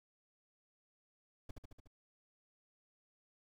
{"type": "noise with echo", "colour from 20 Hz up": "brown", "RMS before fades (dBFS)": -44, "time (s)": [1.49, 1.51], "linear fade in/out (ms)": 5, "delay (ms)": 73, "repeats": 5, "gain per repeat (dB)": -3, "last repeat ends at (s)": 1.875, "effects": []}